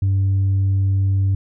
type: tone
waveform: sine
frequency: 97.1 Hz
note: G2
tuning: 16 cents flat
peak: -12 dBFS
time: 0.02-1.35 s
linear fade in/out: 5 ms
effects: tanh soft clip ceiling -13 dBFS